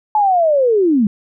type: linear sweep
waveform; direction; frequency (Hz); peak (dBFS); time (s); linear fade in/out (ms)
sine; down; 868 to 194.7; -10; 0.15-1.07; 2
effects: none